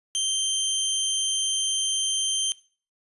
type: tone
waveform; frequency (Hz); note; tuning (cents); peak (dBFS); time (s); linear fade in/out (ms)
20% pulse; 3136; G7; 0; -18; 0.15-2.52; 0
effects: noise-tail reverb RT60 0.4 s tail -19 dB re dry + resampled to 24000 Hz